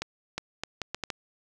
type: accelerating click train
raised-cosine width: 0.2 ms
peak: -14 dBFS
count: 7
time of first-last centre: 0.02-1.102 s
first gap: 360 ms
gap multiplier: 0.71
effects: none